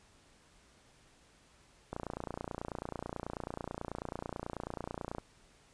click train, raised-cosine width 1 ms, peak -24 dBFS, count 96, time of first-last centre 1.93-5.183 s, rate 29.2 Hz, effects pink hiss -64 dBFS RMS until 5.73 s + resampled to 22050 Hz

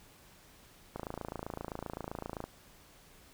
click train, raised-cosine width 1 ms, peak -24 dBFS, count 42, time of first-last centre 0.96-2.44 s, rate 27.7 Hz, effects pink hiss -59 dBFS RMS until 3.33 s

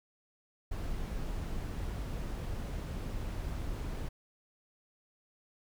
brown noise, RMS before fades -37 dBFS, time 0.71-4.09 s, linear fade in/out 10 ms, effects none

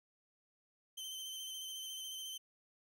sawtooth tone with vibrato, 3093 Hz, G7, 24 cents flat, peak -40 dBFS, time 0.97-2.38 s, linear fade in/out 10 ms, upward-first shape square, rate 14 Hz, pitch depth 19 cents each way, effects none

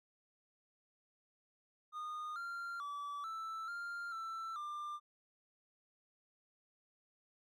triangle tone with pitch steps, 1227 / 1386 / 1152 / 1322 / 1396 / 1333 / 1192 Hz, D#6 / F6 / D6 / E6 / F6 / E6 / D6, -25 / -14 / -34 / +5 / -1 / +19 / +25 cents, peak -39 dBFS, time 1.92-5 s, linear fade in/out 50 ms, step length 440 ms, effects none

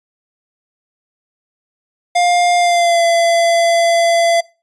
square tone with pitch glide, 705 to 677.5 Hz, F5 to E5, +16 to +47 cents, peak -11 dBFS, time 2.15-4.41 s, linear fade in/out 10 ms, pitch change -69 cents, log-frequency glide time 2.57-3.03 s, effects noise-tail reverb RT60 0.3 s tail -22 dB re dry + resampled to 22050 Hz

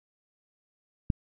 click, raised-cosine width 5 ms, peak -12 dBFS, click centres 1.102 s, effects none

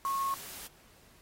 sine tone in noise, 1093 Hz, C#6, 25 cents flat, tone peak -29 dBFS, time 0.05-0.34 s, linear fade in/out 0 ms, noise white, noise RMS -45 dBFS, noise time 0.05-0.67 s, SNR +13 dB, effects pink hiss -61 dBFS RMS until 1.21 s + AAC 48 kbps

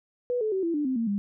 sine tone with pitch steps, 491.2 / 432.6 / 381 / 335.5 / 295.5 / 260.2 / 229.2 / 201.8 Hz, B4 / A4 / G4 / E4 / D4 / C4 / A#3 / G#3, -9 / -29 / -49 / +31 / +11 / -9 / -29 / -49 cents, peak -24 dBFS, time 0.3-1.18 s, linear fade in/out 0 ms, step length 110 ms, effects none

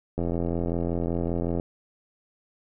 click train, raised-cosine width 2 ms, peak -15 dBFS, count 122, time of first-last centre 0.18-1.599 s, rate 85.3 Hz, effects none

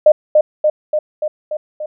sine tone with echo, 609 Hz, D#5, 37 cents flat, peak -3 dBFS, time 0.06-0.12 s, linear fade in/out 5 ms, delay 290 ms, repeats 6, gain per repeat -3 dB, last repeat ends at 1.86 s, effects none

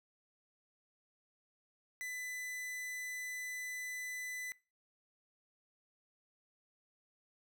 45% pulse tone, 2000 Hz, B6, 21 cents sharp, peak -40 dBFS, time 2.01-4.52 s, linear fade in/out 0 ms, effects noise-tail reverb RT60 0.3 s tail -21 dB re dry

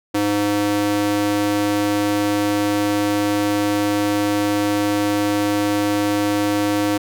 square tone with high-pass filter, 102.9 Hz, G#2, 16 cents flat, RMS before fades -19 dBFS, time 0.14-6.98 s, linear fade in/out 10 ms, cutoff 290 Hz, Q 1.6, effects none

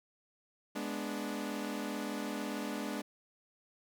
sawtooth chord, G# diminished, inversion none, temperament equal with one note detuned, 209 / 246.9 / 293.7 Hz, G#3 / B3 / D4, +11 / 0 / 0 cents, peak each -36 / -38 / -36 dBFS, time 0.75-3.02 s, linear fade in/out 10 ms, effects none

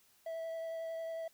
triangle tone with vibrato, 655 Hz, E5, 11 cents flat, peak -36 dBFS, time 0.26-1.28 s, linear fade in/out 5 ms, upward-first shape triangle, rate 11 Hz, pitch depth 12 cents each way, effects white hiss -68 dBFS RMS until 1.33 s

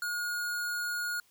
square tone, 1437 Hz, F6, 49 cents sharp, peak -32 dBFS, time 0.02-1.2 s, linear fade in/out 2 ms, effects white hiss -66 dBFS RMS until 1.3 s

